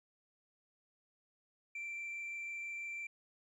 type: tone with frequency modulation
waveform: sine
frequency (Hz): 2349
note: D7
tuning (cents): 0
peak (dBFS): -38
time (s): 1.75-3.07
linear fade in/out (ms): 5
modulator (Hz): 26.1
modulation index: 0.66
effects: tanh soft clip ceiling -39 dBFS + 13-bit